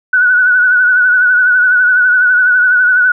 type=tone with vibrato; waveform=sine; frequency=1480 Hz; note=F#6; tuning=in tune; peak=-6 dBFS; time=0.13-3.12 s; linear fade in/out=5 ms; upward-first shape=triangle; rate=12 Hz; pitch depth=57 cents each way; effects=none